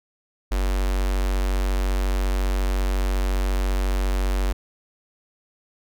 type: tone with notch filter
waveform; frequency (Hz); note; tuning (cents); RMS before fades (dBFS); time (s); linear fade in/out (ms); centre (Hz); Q
square; 47.23; F#1; +36; -22; 0.51-4.53; 10; 140; 0.94
effects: none